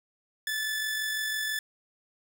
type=tone with amplitude modulation; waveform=sawtooth; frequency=1741 Hz; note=A6; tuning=19 cents flat; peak=-24 dBFS; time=0.47-1.59 s; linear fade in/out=2 ms; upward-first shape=sine; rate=46 Hz; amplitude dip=30%; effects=none